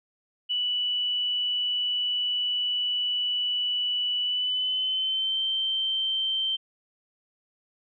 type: tone with pitch glide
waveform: sine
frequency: 2960 to 3120 Hz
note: F#7 to G7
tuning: 0 to -9 cents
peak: -24 dBFS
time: 0.49-6.57 s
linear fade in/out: 20 ms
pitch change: +91 cents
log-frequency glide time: 4.22-5.42 s
effects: none